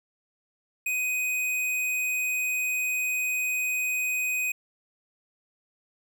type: tone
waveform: square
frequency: 2500 Hz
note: D#7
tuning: 8 cents sharp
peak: -26 dBFS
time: 0.86-4.52 s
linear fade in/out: 5 ms
effects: none